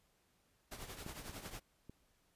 pink noise with tremolo, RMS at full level -46 dBFS, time 0.71-1.6 s, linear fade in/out 10 ms, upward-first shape triangle, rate 11 Hz, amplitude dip 70%
clicks, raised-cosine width 3 ms, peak -33 / -40 / -38 dBFS, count 3, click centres 1.064 / 1.296 / 1.896 s
effects pink hiss -75 dBFS RMS until 2.35 s + resampled to 32000 Hz

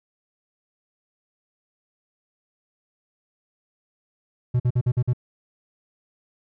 triangle tone bursts, 123.2 Hz, B2, 4 cents flat, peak -15 dBFS, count 6, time 4.54-5.134 s, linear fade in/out 10 ms, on 59 ms, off 48 ms, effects none

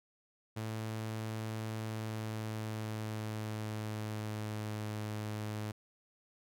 sawtooth tone with pitch glide, 110 to 106.62 Hz, A2 to G#2, 0 to +46 cents, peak -33 dBFS, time 0.56-5.72 s, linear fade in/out 10 ms, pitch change -54 cents, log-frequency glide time 1.83-4.95 s, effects none

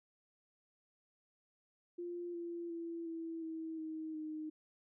sine tone with pitch steps, 348.7 / 341.9 / 335.3 / 328.7 / 322.4 / 316.1 / 309.9 Hz, F4 / F4 / E4 / E4 / E4 / D#4 / D#4, -3 / -37 / +30 / -5 / -38 / +27 / -7 cents, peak -40 dBFS, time 1.98-4.5 s, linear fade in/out 10 ms, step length 360 ms, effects none

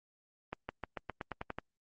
accelerating click train, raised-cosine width 0.5 ms, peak -22 dBFS, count 10, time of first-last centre 0.53-1.586 s, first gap 160 ms, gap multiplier 0.92, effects Opus 24 kbps

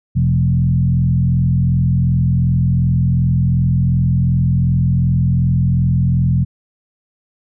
sine tone with frequency modulation, 128.6 Hz, C3, 30 cents flat, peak -11 dBFS, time 0.15-6.45 s, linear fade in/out 20 ms, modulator 42.7 Hz, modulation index 1.1, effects none

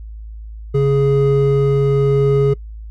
triangle tone pair together, 138.59 / 416.7 Hz, C#3 / G#4, 0 / +6 cents, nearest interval octave + perfect fifth, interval 1906 cents, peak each -12 dBFS, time 0.74-2.54 s, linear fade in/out 10 ms, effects noise-tail reverb RT60 0.1 s tail -25 dB re dry + added 54 Hz sine -29 dBFS peak until 2.9 s

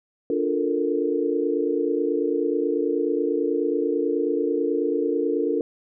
sine chord, Bb major seventh, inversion first, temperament just, 291.4 / 349.6 / 437 / 466.2 Hz, D4 / F4 / A4 / Bb4, -13 / +2 / -12 / 0 cents, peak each -26 dBFS, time 0.3-5.61 s, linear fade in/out 2 ms, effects none

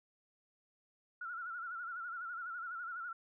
sine tone with vibrato, 1396.9 Hz, F6, in tune, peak -40 dBFS, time 1.21-3.13 s, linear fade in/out 5 ms, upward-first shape sine, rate 12 Hz, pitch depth 89 cents each way, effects none

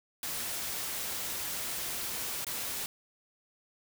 white noise with dropouts, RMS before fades -36 dBFS, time 0.23-2.86 s, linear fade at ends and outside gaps 1 ms, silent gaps 2.446-2.467 s, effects none

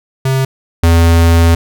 square tone pair in turn, 132.8 / 83.66 Hz, C3 / E2, +26 / +26 cents, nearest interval minor sixth, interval 800 cents, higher first, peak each -11 / -6 dBFS, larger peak second, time 0.25-0.45 / 0.83-1.55 s, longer second, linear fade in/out 5 ms, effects none

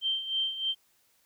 sine tone with tremolo, 3136 Hz, G7, in tune, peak -25 dBFS, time 0.01-0.75 s, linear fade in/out 50 ms, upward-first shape sine, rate 3.2 Hz, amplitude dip 70%, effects white hiss -68 dBFS RMS until 1.25 s

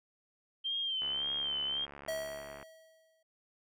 sine tone with vibrato, 3134 Hz, G7, 1 cent flat, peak -32 dBFS, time 0.64-1.86 s, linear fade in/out 20 ms, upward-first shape sine, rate 1.8 Hz, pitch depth 61 cents each way
click train, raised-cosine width 0.5 ms, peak -32 dBFS, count 115, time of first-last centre 1.02-2.628 s, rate 70.9 Hz
square tone with exponential decay, 644 Hz, E5, 41 cents flat, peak -33 dBFS, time 2.08-3.23 s, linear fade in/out 5 ms, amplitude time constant 250 ms
effects none

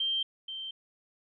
sine tone pair in turn, 3149 / 3129 Hz, G7 / G7, +7 / -4 cents, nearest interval unison, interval 11 cents, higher first, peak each -27 / -36 dBFS, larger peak first, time 0-0.23 / 0.48-0.71 s, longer neither, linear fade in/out 5 ms, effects none

